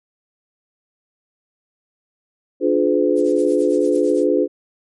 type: chord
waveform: sine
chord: D diminished seventh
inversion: none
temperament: just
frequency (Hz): 293.7 / 352.4 / 422.9 / 507.5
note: D4 / F4 / Ab4 / Cb5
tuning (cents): 0 / +16 / +31 / +47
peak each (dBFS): -19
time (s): 2.6-4.48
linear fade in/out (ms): 50
type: noise with tremolo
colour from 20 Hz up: violet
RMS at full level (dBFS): -33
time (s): 3.15-4.27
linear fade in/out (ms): 50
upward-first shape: triangle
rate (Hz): 8.9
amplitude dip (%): 85
effects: MP3 48 kbps